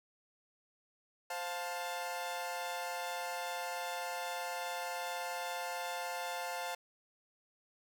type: chord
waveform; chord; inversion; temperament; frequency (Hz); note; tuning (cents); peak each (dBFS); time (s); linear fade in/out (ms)
sawtooth; F major; second; equal with one note detuned; 523.3 / 704.5 / 880; C5 / F5 / A5; 0 / +15 / 0; -40 / -37 / -38; 1.3-6.75; 5
effects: none